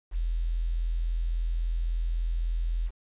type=tone with quantisation; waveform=sine; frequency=41.82 Hz; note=E1; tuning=26 cents sharp; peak=-25 dBFS; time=0.11-2.91 s; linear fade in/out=50 ms; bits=9; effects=resampled to 8000 Hz